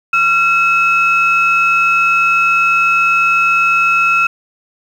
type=tone pair together; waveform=sine; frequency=1370 / 2586 Hz; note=F6 / E7; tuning=-34 / -34 cents; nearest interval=major seventh; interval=1100 cents; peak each=-11 dBFS; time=0.13-4.27 s; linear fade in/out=5 ms; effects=tanh soft clip ceiling -3 dBFS + 7-bit